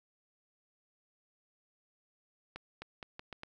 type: accelerating click train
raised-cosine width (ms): 0.3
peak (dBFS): -27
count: 6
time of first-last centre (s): 2.56-3.434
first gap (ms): 260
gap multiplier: 0.8
effects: none